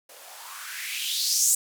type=noise with band-pass filter sweep; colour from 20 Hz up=violet; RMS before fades=-28 dBFS; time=0.09-1.55 s; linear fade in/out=5 ms; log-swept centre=470 to 8000 Hz; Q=4.1; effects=none